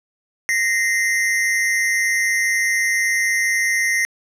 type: tone pair together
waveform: square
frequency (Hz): 1865 / 2069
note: A#6 / C7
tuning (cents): 0 / -20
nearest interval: major second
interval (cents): 180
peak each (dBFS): -20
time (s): 0.49-4.05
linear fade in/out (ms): 0
effects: low-pass 12000 Hz 12 dB/octave